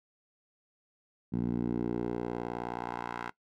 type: tone with band-pass filter sweep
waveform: 10% pulse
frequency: 59.3 Hz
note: A#1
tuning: 30 cents sharp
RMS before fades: -34 dBFS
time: 1.32-3.31 s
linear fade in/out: 20 ms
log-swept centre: 200 to 1300 Hz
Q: 1.6
effects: noise-tail reverb RT60 0.1 s tail -19 dB re dry